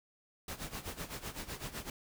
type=noise with tremolo; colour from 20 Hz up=pink; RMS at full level=-40 dBFS; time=0.48-1.9 s; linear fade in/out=2 ms; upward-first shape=sine; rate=7.9 Hz; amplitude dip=80%; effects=none